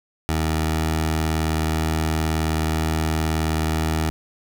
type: tone with notch filter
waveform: 15% pulse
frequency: 79 Hz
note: D#2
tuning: 27 cents sharp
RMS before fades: -22 dBFS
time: 0.29-4.1 s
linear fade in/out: 0 ms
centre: 200 Hz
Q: 1.9
effects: none